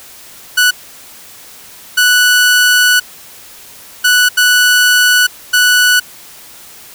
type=tone bursts at uneven times; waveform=sawtooth; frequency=1480 Hz; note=F#6; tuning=in tune; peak=-3 dBFS; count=5; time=0.57-0.71 / 1.97-3 / 4.04-4.29 / 4.37-5.27 / 5.53-6 s; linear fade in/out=10 ms; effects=white hiss -36 dBFS RMS until 6.94 s